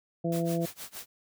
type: harmonic tone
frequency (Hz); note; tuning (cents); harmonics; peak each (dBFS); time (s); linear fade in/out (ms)
168.1; E3; +34; 1 / 2 / 3 / 4; -29 / -32 / -34 / -35; 0.24-0.66; 10
type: noise with tremolo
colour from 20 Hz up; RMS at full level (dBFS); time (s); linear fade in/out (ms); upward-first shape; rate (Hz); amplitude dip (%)
white; -40; 0.32-1.06; 2; sine; 6.4; 95
effects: none